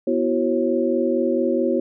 sine tone cluster, 246.7 / 332 / 376.6 / 542 Hz, B3 / E4 / F#4 / C#5, -2 / +12 / +31 / -39 cents, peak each -23 dBFS, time 0.07-1.8 s, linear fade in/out 5 ms, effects none

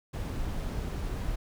brown noise, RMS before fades -33 dBFS, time 0.13-1.36 s, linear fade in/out 10 ms, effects none

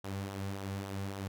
sawtooth tone with flanger, 98 Hz, G2, in tune, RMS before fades -39 dBFS, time 0.04-1.28 s, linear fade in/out 5 ms, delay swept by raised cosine 0.41 to 3.21 ms, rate 3.6 Hz, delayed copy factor -0.5, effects none

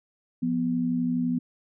sine tone pair together, 174.83 / 246.9 Hz, F3 / B3, +2 / 0 cents, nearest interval tritone, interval 598 cents, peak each -29 / -24 dBFS, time 0.42-1.39 s, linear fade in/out 10 ms, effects none

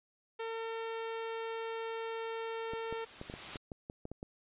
sawtooth tone, 452.8 Hz, A4, 50 cents sharp, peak -33 dBFS, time 0.39-3.05 s, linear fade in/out 10 ms
white noise with exponential growth, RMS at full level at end -40 dBFS, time 1.91-3.57 s, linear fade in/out 2 ms, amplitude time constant 360 ms
clicks, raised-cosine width 2 ms, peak -29 dBFS, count 11, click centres 2.735 / 2.926 / 3.214 / 3.299 / 3.339 / 3.558 / 3.718 / 3.899 / 4.054 / 4.116 / 4.229 s
effects resampled to 8000 Hz

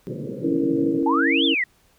pink band-pass noise, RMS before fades -31 dBFS, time 0.07-1.03 s, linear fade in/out 0 ms, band 120 to 550 Hz, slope 96 dB/octave
sine chord, A# diminished, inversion first, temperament equal with one note detuned, 277.2 / 329.6 / 464.8 Hz, C#4 / E4 / A#4, 0 / 0 / -5 cents, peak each -22 / -22 / -27 dBFS, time 0.43-1.55 s, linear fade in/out 20 ms
sine exponential two-way sweep, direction up then down, 830 to 3604 to 1866 Hz, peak -19 dBFS, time 1.06-1.64 s, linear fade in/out 5 ms, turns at 1.45 s
effects pink hiss -60 dBFS RMS until 1.98 s

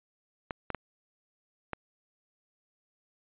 clicks, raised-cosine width 0.5 ms, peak -18 dBFS, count 4, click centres 0.508 / 0.703 / 0.747 / 1.733 s, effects resampled to 8000 Hz

